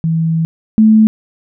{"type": "tone pair in turn", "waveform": "sine", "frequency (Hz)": [162.8, 218], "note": ["E3", "A3"], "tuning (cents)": [-21, -16], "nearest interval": "perfect fourth", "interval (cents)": 505, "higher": "second", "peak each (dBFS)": [-11, -4], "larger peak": "second", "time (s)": [[0.04, 0.45], [0.78, 1.07]], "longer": "first", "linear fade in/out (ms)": 0, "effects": []}